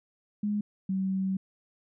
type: tone pair in turn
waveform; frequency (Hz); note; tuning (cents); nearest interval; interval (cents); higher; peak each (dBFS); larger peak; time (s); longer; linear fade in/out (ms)
sine; 207.7 / 190.8; G#3 / G3; 0 / -47; minor second; 147; first; -26; neither; 0.43-0.61 / 0.89-1.37; second; 5
effects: none